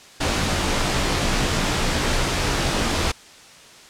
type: noise with comb filter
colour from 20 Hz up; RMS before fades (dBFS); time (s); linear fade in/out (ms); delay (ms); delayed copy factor
pink; -21; 0.2-3.12; 10; 19; -0.65
effects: white hiss -45 dBFS RMS until 3.89 s + low-pass 7000 Hz 12 dB/octave